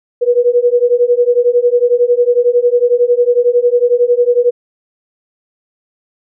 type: beating tone pair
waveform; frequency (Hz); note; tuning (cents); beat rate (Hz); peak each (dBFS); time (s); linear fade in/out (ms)
sine; 479.9 / 490.9; B4 / B4; -50 / -10; 11; -11; 0.21-4.51; 20
effects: none